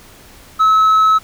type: tone with hard clipping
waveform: triangle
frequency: 1293 Hz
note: E6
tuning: 34 cents flat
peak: -7 dBFS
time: 0.59-1.19 s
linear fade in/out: 20 ms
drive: 1 dB
effects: pink hiss -42 dBFS RMS until 1.23 s